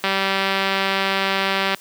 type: click train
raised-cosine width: 0.3 ms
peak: -4 dBFS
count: 332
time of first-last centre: 0.04-1.746 s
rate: 194 Hz
effects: white hiss -45 dBFS RMS until 1.8 s + high-pass 150 Hz 12 dB/octave